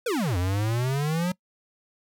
square exponential two-way sweep, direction down then up, 523.3 to 86.6 to 185.6 Hz, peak -24 dBFS, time 0.06-1.32 s, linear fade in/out 5 ms, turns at 0.37 s, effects noise-tail reverb RT60 0.1 s tail -23 dB re dry

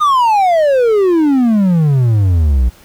triangle exponential sweep, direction down, 1244.5 to 57.9 Hz, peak -6 dBFS, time 0-2.7 s, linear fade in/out 20 ms, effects pink hiss -44 dBFS RMS until 2.84 s

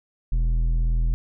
square tone with low-pass filter, 41.2 Hz, E1, in tune, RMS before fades -21 dBFS, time 0.32-1.14 s, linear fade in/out 0 ms, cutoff 110 Hz, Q 0.83, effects none

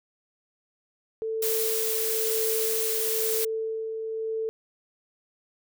sine tone with tremolo, 444 Hz, A4, 16 cents sharp, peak -26 dBFS, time 1.22-4.49 s, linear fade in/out 0 ms, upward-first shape sine, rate 1 Hz, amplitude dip 35%
blue noise, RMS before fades -28 dBFS, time 1.42-3.45 s, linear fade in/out 5 ms
effects none

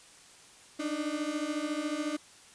35% pulse beating tone pair, 292.6 / 306.6 Hz, D4 / D#4, -6 / -25 cents, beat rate 14 Hz, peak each -33 / -32 dBFS, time 0.79-2.17 s, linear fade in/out 10 ms, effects white hiss -55 dBFS RMS until 2.54 s + resampled to 22050 Hz

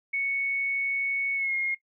sine tone with pitch glide, 2217 to 2144 Hz, C#7 to C7, 0 to +42 cents, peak -25 dBFS, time 0.13-1.75 s, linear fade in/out 10 ms, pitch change -58 cents, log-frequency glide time 1.35-1.54 s, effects noise-tail reverb RT60 0.1 s tail -17 dB re dry

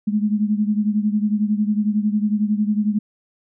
sine beating tone pair, 207.7 / 218.7 Hz, G#3 / A3, 0 / -10 cents, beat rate 11 Hz, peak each -18 / -22 dBFS, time 0.07-2.99 s, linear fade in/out 10 ms, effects none

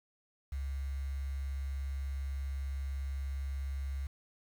sine tone with quantisation, 68.3 Hz, C#2, 25 cents flat, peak -34 dBFS, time 0.52-4.07 s, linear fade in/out 5 ms, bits 9, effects none

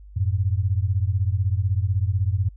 sine beating tone pair, 90.4 / 106.4 Hz, F#2 / G#2, -40 / +42 cents, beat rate 16 Hz, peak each -21 / -23 dBFS, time 0.16-2.49 s, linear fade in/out 10 ms, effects added 50 Hz sine -41 dBFS peak until 2.56 s

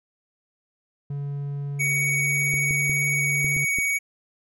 triangle tone with pitch glide, 142 to 144.07 Hz, C#3 to D3, +42 to -33 cents, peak -25 dBFS, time 1.1-3.65 s, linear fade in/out 5 ms, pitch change +25 cents, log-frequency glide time 1.88-2.8 s
square tone with vibrato, 2241 Hz, C#7, 18 cents sharp, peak -22 dBFS, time 1.79-3.99 s, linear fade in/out 20 ms, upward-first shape square, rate 18 Hz, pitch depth 10 cents each way
clicks, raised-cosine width 3 ms, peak -21 dBFS, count 6, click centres 2.54 / 2.709 / 2.896 / 3.445 / 3.566 / 3.786 s
effects none

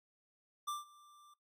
square tone with ADSR envelope, 1181 Hz, D6, 9 cents sharp, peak -36 dBFS, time 0.67-1.34 s, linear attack 14 ms, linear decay 160 ms, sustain -24 dB, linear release 6 ms, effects noise-tail reverb RT60 0.2 s tail -21 dB re dry + AAC 48 kbps

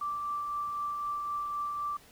sine tone with tremolo, 1171 Hz, D6, 5 cents flat, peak -30 dBFS, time 0.01-1.97 s, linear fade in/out 5 ms, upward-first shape triangle, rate 3.9 Hz, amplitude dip 30%, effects pink hiss -57 dBFS RMS until 2.11 s

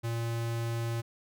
square tone, 116 Hz, A#2, 8 cents flat, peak -31 dBFS, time 0.03-1.02 s, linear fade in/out 20 ms, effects none

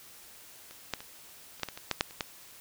clicks, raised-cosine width 0.2 ms, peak -29 / -13 / -26 / -30 / -12 / -20 / -24 / -10 / -7 / -30 / -13 dBFS, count 11, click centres 0.71 / 0.937 / 1.005 / 1.597 / 1.633 / 1.687 / 1.775 / 1.913 / 2.009 / 2.109 / 2.208 s, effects white hiss -52 dBFS RMS until 2.6 s

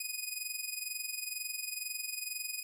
10% pulse tone with amplitude modulation, 2489 Hz, D#7, in tune, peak -25 dBFS, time 0-2.63 s, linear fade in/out 5 ms, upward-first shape sine, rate 22.1 Hz, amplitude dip 70%, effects none

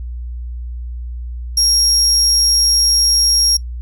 35% pulse tone, 5588 Hz, F8, in tune, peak -8 dBFS, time 1.57-3.57 s, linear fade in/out 5 ms, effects noise-tail reverb RT60 0.1 s tail -23 dB re dry + added 60 Hz sine -23 dBFS peak until 3.81 s

